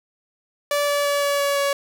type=tone with pitch steps; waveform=sawtooth; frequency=579 / 575.7 / 572.3 / 569.1 / 565.8 / 562.5 Hz; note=D5 / D5 / D5 / C#5 / C#5 / C#5; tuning=-25 / -35 / -45 / +45 / +35 / +25 cents; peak=-15 dBFS; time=0.71-1.73 s; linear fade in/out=2 ms; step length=170 ms; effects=none